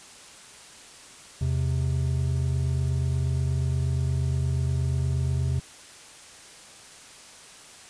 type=tone pair together; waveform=triangle; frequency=82.41 / 130.81 Hz; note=E2 / C3; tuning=0 / 0 cents; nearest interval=minor sixth; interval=800 cents; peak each=-24 / -23 dBFS; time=1.41-5.6 s; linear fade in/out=5 ms; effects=white hiss -47 dBFS RMS until 7.89 s + resampled to 22050 Hz